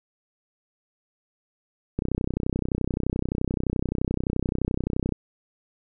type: click train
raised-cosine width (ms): 3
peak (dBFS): -12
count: 100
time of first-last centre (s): 1.99-5.123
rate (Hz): 31.6
effects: none